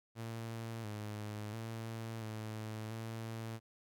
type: tone with pitch steps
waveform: sawtooth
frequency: 114 / 105.7 / 113.1 / 109.1 / 112.6 Hz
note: A#2 / G#2 / A2 / A2 / A2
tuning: -38 / +31 / +48 / -14 / +40 cents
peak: -37 dBFS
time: 0.15-3.6 s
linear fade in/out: 50 ms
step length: 690 ms
effects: none